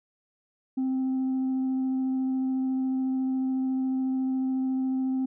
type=tone with vibrato; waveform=sine; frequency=261.6 Hz; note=C4; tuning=in tune; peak=-22 dBFS; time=0.77-5.26 s; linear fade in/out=10 ms; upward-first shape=triangle; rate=14 Hz; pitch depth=9 cents each way; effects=tanh soft clip ceiling -23 dBFS